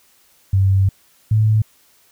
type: tone pair in turn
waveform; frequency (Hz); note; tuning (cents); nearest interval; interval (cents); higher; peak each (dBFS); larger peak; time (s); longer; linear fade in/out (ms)
sine; 96.6 / 108.43; G2 / A2; -25 / -25; major second; 200; second; -11; neither; 0.53-0.89 / 1.31-1.62; first; 5
effects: white hiss -55 dBFS RMS until 2.11 s